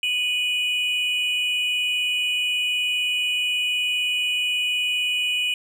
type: tone pair together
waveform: triangle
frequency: 2481 / 2942 Hz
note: D#7 / F#7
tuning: -6 / -11 cents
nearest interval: minor third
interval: 295 cents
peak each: -22 dBFS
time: 0.03-5.54 s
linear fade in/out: 2 ms
effects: none